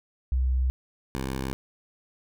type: tone pair in turn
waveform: sine / 10% pulse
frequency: 64 / 65.99 Hz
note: C2 / C2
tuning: -38 / +15 cents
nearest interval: minor second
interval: 53 cents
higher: second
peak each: -21 dBFS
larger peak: neither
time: 0.32-0.7 / 1.15-1.53 s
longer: neither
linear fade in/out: 0 ms
effects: none